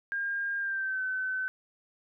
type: tone with pitch glide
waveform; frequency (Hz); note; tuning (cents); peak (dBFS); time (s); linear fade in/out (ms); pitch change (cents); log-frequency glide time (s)
sine; 1610 to 1521.4; G6 to F#6; +46 to +48; -29; 0.12-1.48; 0; -98; 0.58-1.02
effects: none